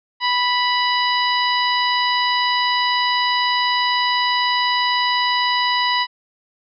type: harmonic tone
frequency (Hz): 986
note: B5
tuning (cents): -3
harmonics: 1 / 2 / 3 / 4 / 5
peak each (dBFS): -19 / -22 / -24 / -25 / -26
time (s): 0.2-6.07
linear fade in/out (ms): 50
effects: none